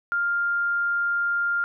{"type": "tone", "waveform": "sine", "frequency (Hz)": 1400, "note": "F6", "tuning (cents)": 4, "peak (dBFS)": -21, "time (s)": [0.12, 1.64], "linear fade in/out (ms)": 0, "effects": []}